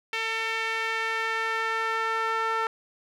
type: tone with band-pass filter sweep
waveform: sawtooth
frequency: 448.6 Hz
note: A4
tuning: 34 cents sharp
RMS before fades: -28 dBFS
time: 0.13-2.67 s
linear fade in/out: 2 ms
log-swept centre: 2400 to 1300 Hz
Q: 2
effects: none